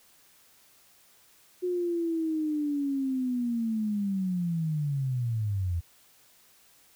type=linear sweep; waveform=sine; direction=down; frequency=363.5 to 82 Hz; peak=-26 dBFS; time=1.62-5.81 s; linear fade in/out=20 ms; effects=white hiss -60 dBFS RMS until 6.95 s